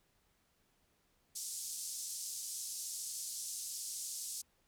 pink band-pass noise, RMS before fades -43 dBFS, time 1.35-4.42 s, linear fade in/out 10 ms, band 5500 to 11000 Hz, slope 24 dB/octave, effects pink hiss -75 dBFS RMS until 4.67 s

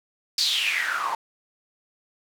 white noise with band-pass filter sweep, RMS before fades -25 dBFS, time 0.38-1.15 s, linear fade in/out 2 ms, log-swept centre 4800 to 880 Hz, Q 7, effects none

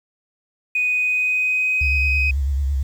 sine tone with pitch glide, 2489 to 2516 Hz, D#7 to D#7, 0 to +19 cents, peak -16 dBFS, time 0.75-2.31 s, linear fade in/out 5 ms, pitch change +19 cents, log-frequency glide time 0.85-1.78 s
sine tone with vibrato, 69.3 Hz, C#2, in tune, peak -17 dBFS, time 1.81-2.83 s, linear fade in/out 5 ms, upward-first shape sine, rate 9.1 Hz, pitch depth 80 cents each way
effects tanh soft clip ceiling -11 dBFS + 8-bit

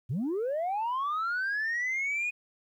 sine linear sweep, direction up, 102 to 2489 Hz, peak -26 dBFS, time 0.09-2.31 s, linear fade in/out 20 ms, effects tanh soft clip ceiling -26 dBFS + 11-bit

